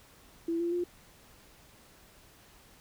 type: tone with pitch steps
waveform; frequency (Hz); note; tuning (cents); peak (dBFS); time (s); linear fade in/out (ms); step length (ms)
sine; 333.9 / 342.7 / 351.7; E4 / F4 / F4; +22 / -33 / +12; -28; 0.48-0.84; 5; 120
effects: pink hiss -58 dBFS RMS until 2.8 s